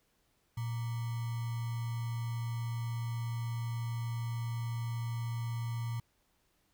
sine tone with sample-and-hold, 116.54 Hz, A#2, in tune, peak -33 dBFS, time 0.57-6 s, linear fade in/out 5 ms, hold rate 1050 Hz, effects pink hiss -74 dBFS RMS until 6.73 s

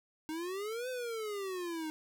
square exponential two-way sweep, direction up then down, 307.3 to 516 to 307.3 Hz, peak -37 dBFS, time 0.29-1.9 s, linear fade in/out 0 ms, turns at 0.89 s, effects none

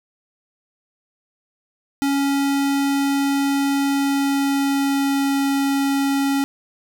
square tone with pitch glide, 278.3 to 276.5 Hz, C#4 to C#4, +7 to -4 cents, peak -18 dBFS, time 2.02-6.44 s, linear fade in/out 0 ms, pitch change -11 cents, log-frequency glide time 3.87-5.44 s, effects 8-bit

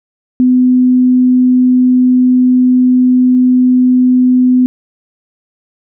sine tone pair in turn, 252.2 / 252.2 Hz, B3 / B3, +36 / +36 cents, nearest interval unison, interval 0 cents, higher neither, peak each -5 dBFS, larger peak neither, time 0.4-3.35 / 3.35-4.66 s, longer first, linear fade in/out 0 ms, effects none

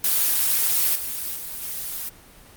blue noise with level steps, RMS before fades -20 / -29 / -33 / -30 dBFS, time 0.04-2.09 s, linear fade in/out 2 ms, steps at 0.95 / 1.36 / 1.62 s, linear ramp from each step 5 ms, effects pink hiss -48 dBFS RMS until 2.56 s + Opus 24 kbps

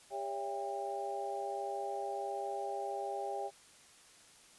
harmonic tone with a mistuned harmonic, 133 Hz, C3, 29 cents sharp, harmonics 3 / 4 / 5 / 6, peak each -42 / -43 / -44 / -39 dBFS, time 0.1-3.51 s, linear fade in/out 50 ms, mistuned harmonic 4, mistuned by +100 cents, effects white hiss -60 dBFS RMS until 4.58 s + resampled to 24000 Hz

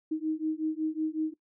sine beating tone pair, 311 / 316.4 Hz, D#4 / D#4, -1 / +29 cents, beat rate 5.4 Hz, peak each -31 / -31 dBFS, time 0.11-1.34 s, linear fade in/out 10 ms, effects noise-tail reverb RT60 0.1 s tail -19 dB re dry

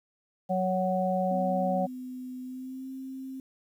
harmonic tone, 185.6 Hz, F#3, 6 cents sharp, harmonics 1 / 3 / 4, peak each -29 / -29 / -29 dBFS, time 0.49-1.87 s, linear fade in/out 20 ms
sine tone with pitch glide, 253.9 to 264.1 Hz, B3 to C4, +48 to +16 cents, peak -36 dBFS, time 1.31-3.4 s, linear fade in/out 2 ms, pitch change +68 cents, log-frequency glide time 2.42-2.89 s
effects 10-bit

